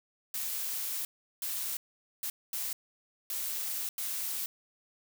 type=noise bursts at uneven times; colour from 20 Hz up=blue; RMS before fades=-35 dBFS; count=6; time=0.34-1.05 / 1.42-1.77 / 2.23-2.3 / 2.53-2.73 / 3.3-3.89 / 3.98-4.46 s; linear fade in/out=2 ms; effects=none